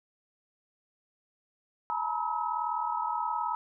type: tone cluster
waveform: sine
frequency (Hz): 857 / 939 / 978 / 1284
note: A5 / A#5 / B5 / E6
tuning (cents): -46 / +12 / -17 / -46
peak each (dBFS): -35 / -33 / -35 / -34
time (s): 1.9-3.55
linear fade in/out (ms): 0
effects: none